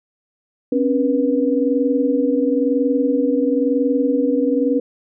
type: tone cluster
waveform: sine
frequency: 261.8 / 282.8 / 484.6 Hz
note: C4 / C#4 / B4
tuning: +1 / +35 / -33 cents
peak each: -19 dBFS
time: 0.72-4.8 s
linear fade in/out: 5 ms
effects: none